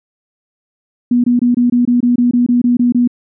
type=tone bursts; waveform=sine; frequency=243.1 Hz; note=B3; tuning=27 cents flat; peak=-8 dBFS; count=13; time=1.11-3.076 s; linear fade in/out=5 ms; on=130 ms; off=23 ms; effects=none